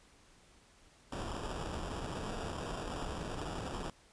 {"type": "noise with sample-and-hold", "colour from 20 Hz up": "pink", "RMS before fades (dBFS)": -40, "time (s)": [1.12, 3.9], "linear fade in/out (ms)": 2, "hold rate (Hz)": 2100, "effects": ["pink hiss -63 dBFS RMS until 4.12 s", "resampled to 22050 Hz"]}